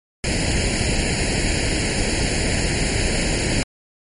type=noise with comb filter; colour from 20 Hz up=pink; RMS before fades=-20 dBFS; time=0.24-3.63 s; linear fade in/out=0 ms; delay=0.42 ms; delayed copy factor=+0.9; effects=MP3 48 kbps